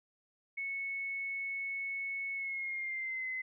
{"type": "tone with pitch glide", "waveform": "sine", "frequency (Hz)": [2205, 2045], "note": ["C#7", "C7"], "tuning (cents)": [-10, -40], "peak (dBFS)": -35, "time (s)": [0.57, 3.42], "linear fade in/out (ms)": 10, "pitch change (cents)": -130, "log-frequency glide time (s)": [2.34, 3.27], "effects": []}